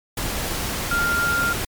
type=tone in noise; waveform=sine; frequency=1396.9 Hz; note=F6; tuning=in tune; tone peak=-19 dBFS; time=0.91-1.53 s; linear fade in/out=5 ms; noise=pink; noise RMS=-26 dBFS; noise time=0.17-1.65 s; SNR=+4 dB; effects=MP3 96 kbps